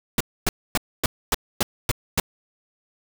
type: noise bursts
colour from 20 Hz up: pink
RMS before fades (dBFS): -20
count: 8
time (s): 0.18-2.2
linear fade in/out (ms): 2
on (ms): 25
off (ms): 260
effects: none